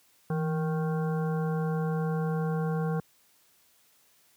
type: harmonic tone with a mistuned harmonic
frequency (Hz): 155.56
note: D#3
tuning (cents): 0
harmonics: 1 / 3 / 5 / 7 / 9 / 10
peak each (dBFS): -27 / -34 / -39 / -43 / -45 / -49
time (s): 0.3-3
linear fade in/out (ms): 2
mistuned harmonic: 1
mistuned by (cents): +82
effects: white hiss -64 dBFS RMS until 4.36 s + high-pass 60 Hz 12 dB/octave